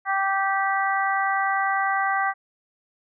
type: harmonic tone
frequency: 390 Hz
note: G4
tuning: 9 cents flat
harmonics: 2 / 3 / 4 / 5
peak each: -24 / -26 / -27 / -28 dBFS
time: 0.05-2.34 s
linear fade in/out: 50 ms
effects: none